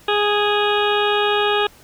harmonic tone, 414.4 Hz, G#4, 4 cents flat, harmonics 1 / 2 / 3 / 4 / 6 / 7 / 8 / 9, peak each -19 / -22 / -24 / -25 / -27 / -27 / -28 / -29 dBFS, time 0.08-1.67 s, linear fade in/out 5 ms, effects pink hiss -48 dBFS RMS until 1.83 s

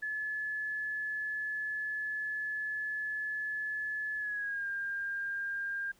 sine tone with pitch glide, 1718 to 1603 Hz, A6 to G6, -42 to +38 cents, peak -33 dBFS, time 0.02-5.92 s, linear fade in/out 10 ms, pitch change -120 cents, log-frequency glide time 4.17-4.67 s, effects pink hiss -66 dBFS RMS until 5.99 s

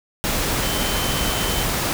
sine tone in noise, 3072 Hz, G7, 36 cents flat, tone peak -29 dBFS, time 0.63-1.63 s, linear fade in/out 0 ms, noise pink, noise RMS -22 dBFS, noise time 0.24-1.93 s, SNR -10 dB, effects none

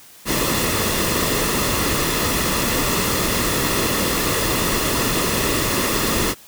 pink noise with comb filter, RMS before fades -20 dBFS, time 0.25-6.35 s, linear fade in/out 50 ms, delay 1.3 ms, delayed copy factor -0.5, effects white hiss -45 dBFS RMS until 6.47 s

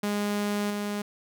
sawtooth tone with level steps, 205.9 Hz, G#3, 15 cents flat, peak -22 / -25 dBFS, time 0.03-1.02 s, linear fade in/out 5 ms, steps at 0.7 s, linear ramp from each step 5 ms, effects none

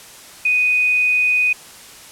sine tone, 2489 Hz, D#7, in tune, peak -13 dBFS, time 0.45-1.53 s, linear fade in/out 5 ms, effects white hiss -40 dBFS RMS until 2.11 s + low-pass 11000 Hz 12 dB/octave

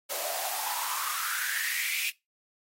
white noise with high-pass filter sweep, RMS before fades -32 dBFS, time 0.09-2.11 s, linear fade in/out 20 ms, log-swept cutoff 550 to 2600 Hz, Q 7.5, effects noise-tail reverb RT60 0.2 s tail -20 dB re dry + AAC 48 kbps

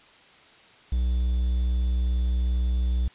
triangle tone with quantisation, 61.1 Hz, B1, 18 cents flat, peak -19 dBFS, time 0.92-3.08 s, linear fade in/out 5 ms, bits 8, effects white hiss -53 dBFS RMS until 3.14 s + resampled to 8000 Hz

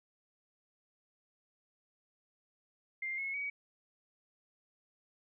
sine tone with pitch steps, 2103 / 2181 / 2262 Hz, C7 / C#7 / C#7, +8 / -29 / +34 cents, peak -35 dBFS, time 3.02-3.5 s, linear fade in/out 5 ms, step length 160 ms, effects none

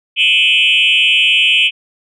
sine tone with frequency modulation, 2794 Hz, F7, in tune, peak -7 dBFS, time 0.16-1.71 s, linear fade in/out 50 ms, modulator 162 Hz, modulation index 2.4, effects tanh soft clip ceiling -4 dBFS

